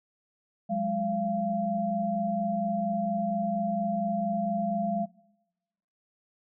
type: tone cluster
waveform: sine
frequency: 181.9 / 206.2 / 686 Hz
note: F#3 / G#3 / F5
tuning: -29 / -12 / -31 cents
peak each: -34 / -30 / -29 dBFS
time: 0.69-5.06 s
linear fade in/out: 20 ms
effects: noise-tail reverb RT60 1.0 s tail -22 dB re dry